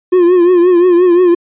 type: tone with vibrato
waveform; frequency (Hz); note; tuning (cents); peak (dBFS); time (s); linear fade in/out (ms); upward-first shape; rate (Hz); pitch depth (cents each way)
triangle; 354.9; F4; +28; -3; 0.12-1.35; 10; triangle; 5.7; 81
effects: resampled to 8000 Hz